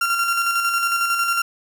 35% pulse tone with tremolo, 1379 Hz, F6, 22 cents flat, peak -15 dBFS, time 0.01-1.42 s, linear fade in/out 5 ms, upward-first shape square, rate 11 Hz, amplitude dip 35%, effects none

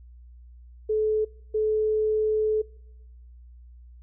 sine tone pair in turn, 431.5 / 431.5 Hz, A4 / A4, -34 / -34 cents, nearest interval unison, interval 0 cents, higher neither, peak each -21 / -21 dBFS, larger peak neither, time 0.89-1.25 / 1.54-2.62 s, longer second, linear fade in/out 10 ms, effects noise-tail reverb RT60 1.0 s tail -25 dB re dry + added 60 Hz sine -45 dBFS peak until 4.02 s

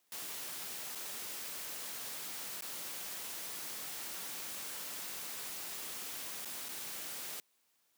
white noise with dropouts, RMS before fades -43 dBFS, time 0.12-7.4 s, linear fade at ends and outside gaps 1 ms, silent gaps 0.951-0.955 / 2.609-2.622 / 6.449-6.455 / 6.686-6.69 s, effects white hiss -75 dBFS RMS until 7.97 s + high-pass 150 Hz 12 dB/octave

